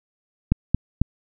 clicks, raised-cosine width 5 ms, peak -4 dBFS, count 3, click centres 0.52 / 0.746 / 1.016 s, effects none

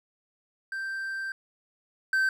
triangle tone pair in turn, 1568 / 1550 Hz, G6 / G6, 0 / -20 cents, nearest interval unison, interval 20 cents, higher first, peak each -29 / -20 dBFS, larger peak second, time 0.72-1.32 / 2.13-2.29 s, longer first, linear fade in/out 2 ms, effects none

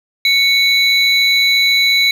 triangle tone pair together, 2223 / 3957 Hz, C#7 / B7, +4 / +3 cents, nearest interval minor seventh, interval 999 cents, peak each -11 dBFS, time 0.25-2.11 s, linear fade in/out 2 ms, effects none

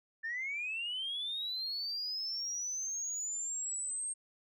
sine linear sweep, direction up, 1760 to 8510 Hz, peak -34 dBFS, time 0.23-4.14 s, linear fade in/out 20 ms, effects tanh soft clip ceiling -31 dBFS

